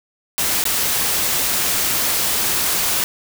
white noise with dropouts, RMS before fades -19 dBFS, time 0.38-3.04 s, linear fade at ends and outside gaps 0 ms, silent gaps 0.639-0.654 s, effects none

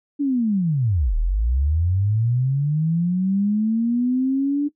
sine linear two-way sweep, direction down then up, 293.7 to 36.15 to 293.7 Hz, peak -17 dBFS, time 0.19-4.69 s, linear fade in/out 20 ms, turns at 1.16 s, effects noise-tail reverb RT60 0.1 s tail -18 dB re dry

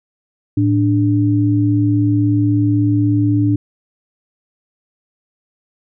sine tone pair together, 110 / 293.7 Hz, A2 / D4, 0 / 0 cents, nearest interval octave + perfect fourth, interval 1700 cents, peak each -14 dBFS, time 0.57-3.56 s, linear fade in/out 5 ms, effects none

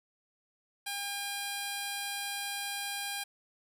5% pulse tone with notch filter, 805 Hz, G5, 46 cents sharp, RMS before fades -37 dBFS, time 0.86-3.24 s, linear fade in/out 10 ms, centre 6300 Hz, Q 1.9, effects none

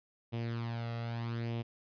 sawtooth tone with flanger, 116.54 Hz, A#2, in tune, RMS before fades -37 dBFS, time 0.32-1.63 s, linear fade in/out 20 ms, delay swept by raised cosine 0.33 to 1.53 ms, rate 0.8 Hz, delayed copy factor +0.6, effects resampled to 11025 Hz

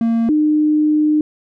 triangle / sine tone pair in turn, 229.4 / 303.7 Hz, A#3 / D#4, -28 / -42 cents, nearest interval perfect fourth, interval 486 cents, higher second, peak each -11 dBFS, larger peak neither, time 0.01-0.29 / 0.29-1.21 s, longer second, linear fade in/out 2 ms, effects none

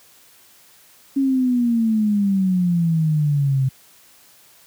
sine exponential sweep, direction down, 276.1 to 130.4 Hz, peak -15 dBFS, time 1.16-3.69 s, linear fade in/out 10 ms, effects white hiss -51 dBFS RMS until 4.66 s + high-pass 60 Hz 12 dB/octave

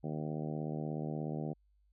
harmonic tone, 76.7 Hz, D#2, 24 cents flat, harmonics 2 / 3 / 4 / 5 / 6 / 7 / 8 / 9 / 10, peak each -38 / -42 / -44 / -46 / -48 / -49 / -50 / -51 / -52 dBFS, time 0.03-1.54 s, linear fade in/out 20 ms, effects added 50 Hz sine -67 dBFS peak until 1.92 s

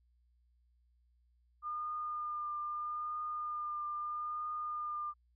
sine tone with vibrato, 1209 Hz, D6, 50 cents sharp, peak -36 dBFS, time 1.62-5.14 s, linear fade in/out 50 ms, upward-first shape triangle, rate 0.78 Hz, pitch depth 20 cents each way, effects added 60 Hz sine -68 dBFS peak until 5.35 s

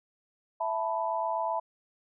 sine chord, E suspended fourth, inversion none, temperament equal with one note detuned, 661.5 / 880 / 987.8 Hz, E5 / A5 / B5, +6 / 0 / 0 cents, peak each -32 dBFS, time 0.6-1.6 s, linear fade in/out 10 ms, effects none

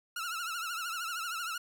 sawtooth tone with vibrato, 1369 Hz, F6, 35 cents flat, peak -31 dBFS, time 0.16-1.58 s, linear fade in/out 5 ms, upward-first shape triangle, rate 13 Hz, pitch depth 120 cents each way, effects none

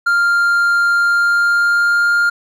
triangle tone with pitch glide, 1396.9 to 1405.8 Hz, F6 to F6, 0 to +11 cents, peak -9 dBFS, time 0.06-2.3 s, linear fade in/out 10 ms, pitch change +11 cents, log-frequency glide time 0.93-2.13 s, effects none

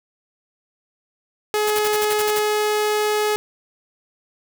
sawtooth tone, 422.8 Hz, G#4, 31 cents sharp, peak -14 dBFS, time 1.54-3.36 s, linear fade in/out 0 ms
white noise bursts, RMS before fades -26 dBFS, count 9, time 1.67-2.394 s, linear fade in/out 5 ms, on 36 ms, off 50 ms
effects none

